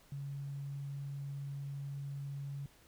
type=tone; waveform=sine; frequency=140 Hz; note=C#3; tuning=18 cents sharp; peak=-39 dBFS; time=0.12-2.66 s; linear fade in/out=2 ms; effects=pink hiss -64 dBFS RMS until 2.87 s